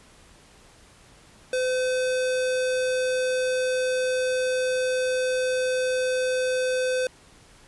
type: tone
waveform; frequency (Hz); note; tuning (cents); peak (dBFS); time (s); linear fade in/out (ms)
square; 510; C5; -44; -23; 1.53-7.07; 2
effects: pink hiss -53 dBFS RMS until 7.67 s + resampled to 24000 Hz